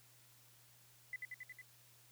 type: tone with echo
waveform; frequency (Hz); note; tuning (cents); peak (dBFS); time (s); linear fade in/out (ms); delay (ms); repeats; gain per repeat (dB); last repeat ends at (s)
sine; 2007; B6; +27; -40; 1.13-1.16; 2; 91; 5; -2; 1.615
effects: added 120 Hz sine -70 dBFS peak until 2.11 s + white hiss -66 dBFS RMS until 2.11 s